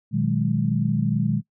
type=chord; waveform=sine; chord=G# minor seventh; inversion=first; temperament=equal with one note detuned; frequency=120.79 / 155.56 / 185 / 207.7 Hz; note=B2 / D#3 / F#3 / G#3; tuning=-38 / 0 / 0 / 0 cents; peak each=-25 / -24 / -27 / -24 dBFS; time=0.11-1.42 s; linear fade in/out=50 ms; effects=noise-tail reverb RT60 0.1 s tail -21 dB re dry